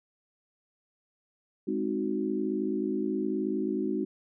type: chord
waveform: sine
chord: Ab dominant seventh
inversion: none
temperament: equal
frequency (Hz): 207.7 / 261.6 / 311.1 / 370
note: Ab3 / C4 / Eb4 / Gb4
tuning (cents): 0 / 0 / 0 / 0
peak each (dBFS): -33 / -34 / -32 / -32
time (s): 1.67-4.05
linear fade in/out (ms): 10
effects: none